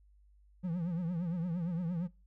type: tone with vibrato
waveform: triangle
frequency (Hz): 172.6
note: F3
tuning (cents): -20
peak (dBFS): -30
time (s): 0.63-2.08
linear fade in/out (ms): 20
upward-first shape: triangle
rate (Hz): 8.7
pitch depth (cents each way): 140
effects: noise-tail reverb RT60 0.3 s tail -23 dB re dry + added 50 Hz sine -60 dBFS peak until 2.26 s